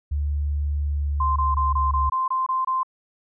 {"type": "tone with pitch glide", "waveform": "sine", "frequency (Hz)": [72.8, 70.08], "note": ["D2", "C#2"], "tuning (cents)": [-15, 19], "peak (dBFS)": -21, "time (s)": [0.11, 2.1], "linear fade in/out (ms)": 10, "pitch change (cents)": -66, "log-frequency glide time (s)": [0.82, 1.98]}
{"type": "tone bursts", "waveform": "sine", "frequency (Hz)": 1042, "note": "C6", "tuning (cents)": -7, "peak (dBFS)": -20, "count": 9, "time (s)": [1.2, 2.832], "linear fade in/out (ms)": 5, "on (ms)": 160, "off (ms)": 24}
{"effects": []}